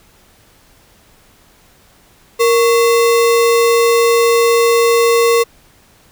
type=tone with sample-and-hold; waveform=sine; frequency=466.2 Hz; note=A#4; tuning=in tune; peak=-8 dBFS; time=2.39-5.44 s; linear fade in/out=20 ms; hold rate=1575 Hz; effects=pink hiss -49 dBFS RMS until 6.11 s